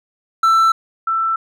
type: tone pair in turn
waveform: triangle / sine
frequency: 1332 / 1332 Hz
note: E6 / E6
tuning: +18 / +18 cents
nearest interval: unison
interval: 0 cents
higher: neither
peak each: -8 / -15 dBFS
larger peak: first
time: 0.43-0.72 / 1.07-1.36 s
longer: neither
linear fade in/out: 5 ms
effects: none